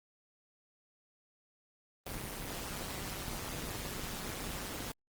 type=noise with amplitude modulation; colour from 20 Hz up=pink; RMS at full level=-37 dBFS; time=2.06-4.92 s; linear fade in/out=5 ms; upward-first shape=sine; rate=195 Hz; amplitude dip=90%; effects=Opus 24 kbps